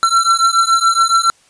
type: beating tone pair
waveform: square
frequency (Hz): 1348 / 1355.1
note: E6 / E6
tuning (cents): +38 / +47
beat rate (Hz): 7.1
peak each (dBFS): -14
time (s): 0.03-1.3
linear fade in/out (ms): 0
effects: white hiss -52 dBFS RMS until 1.49 s + resampled to 22050 Hz